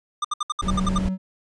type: tone bursts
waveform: square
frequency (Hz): 1204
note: D6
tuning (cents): +43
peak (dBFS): -22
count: 9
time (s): 0.22-0.982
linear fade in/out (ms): 5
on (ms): 26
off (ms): 66
type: noise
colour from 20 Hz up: brown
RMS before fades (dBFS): -26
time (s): 0.62-1.09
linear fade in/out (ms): 5
type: tone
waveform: triangle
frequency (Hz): 187.9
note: F#3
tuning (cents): +27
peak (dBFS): -21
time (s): 0.63-1.18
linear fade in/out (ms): 50
effects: resampled to 22050 Hz

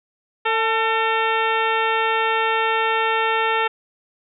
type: harmonic tone with a mistuned harmonic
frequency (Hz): 450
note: A4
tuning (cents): +39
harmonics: 1 / 2 / 3 / 4 / 5 / 6 / 7 / 8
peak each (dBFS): -24 / -22 / -24 / -26 / -28 / -27 / -33 / -34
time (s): 0.45-3.68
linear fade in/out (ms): 10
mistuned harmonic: 2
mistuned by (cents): -36
effects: none

